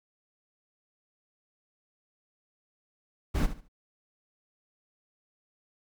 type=noise with echo; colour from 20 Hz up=brown; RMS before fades=-24 dBFS; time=3.34-3.47 s; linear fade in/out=20 ms; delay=72 ms; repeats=3; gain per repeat=-12 dB; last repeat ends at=3.686 s; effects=none